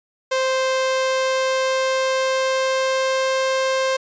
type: tone with pitch glide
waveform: sawtooth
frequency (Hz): 523.3 to 527.2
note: C5 to C5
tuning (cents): 0 to +13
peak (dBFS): -14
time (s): 0.31-3.97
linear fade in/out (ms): 10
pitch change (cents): +13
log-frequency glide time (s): 0.72-3.4
effects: resampled to 16000 Hz